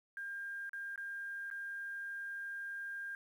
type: tone with dropouts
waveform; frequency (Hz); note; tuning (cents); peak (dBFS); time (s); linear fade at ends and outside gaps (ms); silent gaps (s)
sine; 1603; G6; +38; -40; 0.17-3.15; 1; 0.694-0.732 / 0.959-0.977 / 1.502-1.512
effects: 11-bit